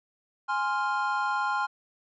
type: chord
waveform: triangle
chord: F minor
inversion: first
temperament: equal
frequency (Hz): 830.6 / 1046.5 / 1396.9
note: Ab5 / C6 / F6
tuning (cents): 0 / 0 / 0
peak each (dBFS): -28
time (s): 0.48-1.67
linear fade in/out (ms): 20
effects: resampled to 16000 Hz